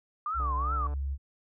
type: tone with vibrato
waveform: sine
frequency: 1176 Hz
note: D6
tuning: 2 cents sharp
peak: -29 dBFS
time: 0.26-0.87 s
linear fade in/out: 2 ms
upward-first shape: triangle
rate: 2.6 Hz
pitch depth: 270 cents each way
type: tone with pitch glide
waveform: sine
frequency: 65.41 to 68.94 Hz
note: C2 to C#2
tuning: 0 to -9 cents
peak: -29 dBFS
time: 0.34-1.18 s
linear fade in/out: 50 ms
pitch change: +91 cents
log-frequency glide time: 0.81-0.9 s
type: click train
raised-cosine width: 1 ms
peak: -33 dBFS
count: 80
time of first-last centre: 0.4-0.937 s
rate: 147 Hz
effects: none